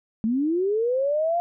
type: linear sweep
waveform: sine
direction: up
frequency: 211.8 to 704 Hz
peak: -20 dBFS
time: 0.24-1.4 s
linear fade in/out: 0 ms
effects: none